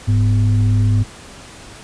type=tone with frequency modulation; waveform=sine; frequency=104.1 Hz; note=G#2; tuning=5 cents sharp; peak=-11 dBFS; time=0.07-1.04 s; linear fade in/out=20 ms; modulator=146 Hz; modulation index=0.46; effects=pink hiss -38 dBFS RMS until 1.83 s + resampled to 22050 Hz